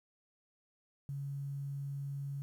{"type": "tone with quantisation", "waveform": "sine", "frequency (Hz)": 140, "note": "C#3", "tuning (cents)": 18, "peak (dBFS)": -37, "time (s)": [1.09, 2.42], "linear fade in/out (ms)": 0, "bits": 11, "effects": []}